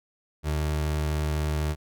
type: tone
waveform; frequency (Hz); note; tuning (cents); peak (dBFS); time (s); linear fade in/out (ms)
30% pulse; 76; D#2; -40; -22; 0.43-1.76; 50
effects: none